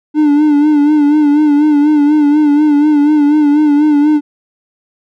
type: tone with vibrato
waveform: triangle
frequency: 296.5 Hz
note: D4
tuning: 17 cents sharp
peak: -4 dBFS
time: 0.14-4.21 s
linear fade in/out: 50 ms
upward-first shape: sine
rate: 4.1 Hz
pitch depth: 55 cents each way
effects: none